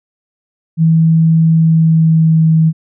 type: tone with pitch glide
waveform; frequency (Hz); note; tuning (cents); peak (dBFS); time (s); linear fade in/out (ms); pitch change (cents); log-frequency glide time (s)
sine; 162.3 to 160.25; E3 to E3; -27 to -49; -6; 0.77-2.73; 50; -22; 1.52-2.51
effects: none